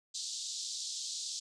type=band-pass noise; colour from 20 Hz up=pink; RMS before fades=-40 dBFS; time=0.14-1.4 s; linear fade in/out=10 ms; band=3700 to 7900 Hz; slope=48 dB/octave; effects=none